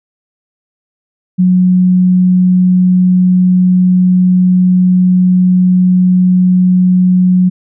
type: tone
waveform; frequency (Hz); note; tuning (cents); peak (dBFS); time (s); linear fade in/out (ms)
sine; 182.5; F#3; -24; -5; 1.38-7.5; 20
effects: none